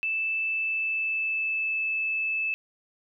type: tone with pitch glide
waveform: sine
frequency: 2637 to 2620 Hz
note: E7 to E7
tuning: 0 to -11 cents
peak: -25 dBFS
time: 0.03-2.54 s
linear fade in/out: 0 ms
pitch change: -11 cents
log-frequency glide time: 0.47-1.83 s
effects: none